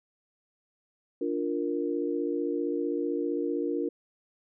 sine chord, Bb major, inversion first, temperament equal, 293.7 / 349.2 / 466.2 Hz, D4 / F4 / Bb4, 0 / 0 / 0 cents, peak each -31 / -31 / -32 dBFS, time 1.21-3.89 s, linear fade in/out 5 ms, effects none

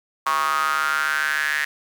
square tone with high-pass filter sweep, 73.42 Hz, D2, in tune, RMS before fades -22 dBFS, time 0.26-1.65 s, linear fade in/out 5 ms, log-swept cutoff 1100 to 1800 Hz, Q 7.4, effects 8-bit

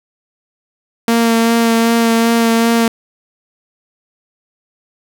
sawtooth tone with vibrato, 230 Hz, A#3, 23 cents flat, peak -6 dBFS, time 1.08-2.88 s, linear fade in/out 2 ms, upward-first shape sine, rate 2.6 Hz, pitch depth 15 cents each way, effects none

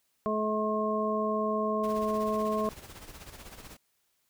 harmonic tone, 214.6 Hz, A3, 43 cents flat, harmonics 1 / 2 / 3 / 5, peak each -32 / -32 / -32 / -32 dBFS, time 0.26-2.69 s, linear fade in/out 0 ms
pink noise with tremolo, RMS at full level -45 dBFS, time 1.83-3.77 s, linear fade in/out 10 ms, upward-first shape sine, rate 16 Hz, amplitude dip 60%
effects white hiss -74 dBFS RMS until 4.29 s

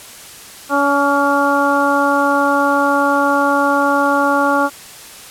harmonic tone with a mistuned harmonic, 283 Hz, C#4, 36 cents sharp, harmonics 1 / 2 / 3 / 4 / 5, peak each -18 / -18 / -18 / -18 / -18 dBFS, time 0.69-4.7 s, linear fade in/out 50 ms, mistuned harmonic 5, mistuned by -18 cents, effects white hiss -36 dBFS RMS until 5.3 s + low-pass 12000 Hz 12 dB/octave

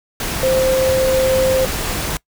sine tone in noise, 523.3 Hz, C5, in tune, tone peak -13 dBFS, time 0.43-1.65 s, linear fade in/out 2 ms, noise pink, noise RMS -22 dBFS, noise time 0.2-2.17 s, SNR +6 dB, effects noise-tail reverb RT60 0.1 s tail -22 dB re dry

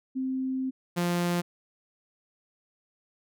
sine / sawtooth tone pair in turn, 261.6 / 174.6 Hz, C4 / F3, 0 / 0 cents, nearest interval perfect fifth, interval 700 cents, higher first, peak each -27 / -21 dBFS, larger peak second, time 0.15-0.71 / 0.96-1.42 s, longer first, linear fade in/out 20 ms, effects none

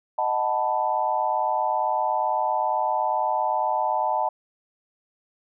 sine chord, B dominant seventh, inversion first, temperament equal, 622.3 / 740 / 880 / 987.8 Hz, D#5 / F#5 / A5 / B5, 0 / 0 / 0 / 0 cents, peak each -28 / -27 / -24 / -29 dBFS, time 0.18-4.29 s, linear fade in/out 5 ms, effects none

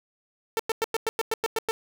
sawtooth tone bursts, 448.1 Hz, A4, 32 cents sharp, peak -19 dBFS, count 10, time 0.57-1.71 s, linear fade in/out 0 ms, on 24 ms, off 100 ms, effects none

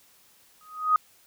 sine tone with exponential growth, 1250 Hz, D#6, 8 cents sharp, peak -14 dBFS, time 0.61-0.96 s, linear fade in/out 2 ms, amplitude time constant 74 ms, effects white hiss -59 dBFS RMS until 1.26 s

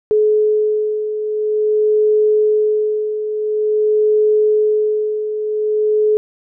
sine beating tone pair, 426.1 / 426.58 Hz, G#4 / G#4, +44 / +46 cents, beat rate 0.48 Hz, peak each -20 / -13 dBFS, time 0.11-6.17 s, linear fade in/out 0 ms, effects none

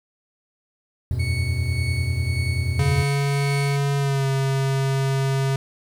triangle chord, E suspended second, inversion none, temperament equal, 82.41 / 92.5 / 123.47 Hz, E2 / F#2 / B2, 0 / 0 / 0 cents, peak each -23 dBFS, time 1.11-3.03 s, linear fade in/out 0 ms
35% pulse tone with tremolo, 2217 Hz, C#7, in tune, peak -27 dBFS, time 1.19-3.77 s, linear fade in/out 10 ms, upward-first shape sine, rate 1.8 Hz, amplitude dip 45%
square tone with pitch glide, 140.7 to 135.36 Hz, C#3 to C#3, +26 to -41 cents, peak -20 dBFS, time 2.79-5.56 s, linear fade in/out 2 ms, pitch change -67 cents, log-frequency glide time 3.98-4.27 s
effects low-pass 11000 Hz 12 dB/octave + 8-bit

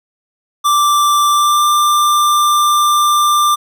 square tone with pitch glide, 1174.7 to 1187.7 Hz, D6 to D6, 0 to +19 cents, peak -10 dBFS, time 0.64-3.56 s, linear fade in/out 20 ms, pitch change +19 cents, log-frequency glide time 1.3-1.65 s, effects none

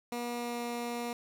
15% pulse tone with pitch glide, 240 to 238.5 Hz, B3 to A#3, -49 to +40 cents, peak -28 dBFS, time 0.12-1.13 s, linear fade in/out 2 ms, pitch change -11 cents, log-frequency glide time 0.32-0.63 s, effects none

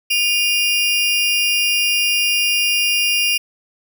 35% pulse tone pair together, 2450 / 2800 Hz, D#7 / F7, -27 / +4 cents, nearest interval major second, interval 231 cents, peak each -17 / -15 dBFS, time 0.1-3.38 s, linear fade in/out 10 ms, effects none

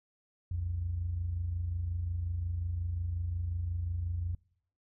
sine tone pair together, 61.74 / 87.31 Hz, B1 / F2, 0 / 0 cents, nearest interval tritone, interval 600 cents, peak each -39 / -31 dBFS, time 0.51-4.35 s, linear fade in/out 5 ms, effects noise-tail reverb RT60 0.7 s tail -25 dB re dry + tanh soft clip ceiling -24 dBFS

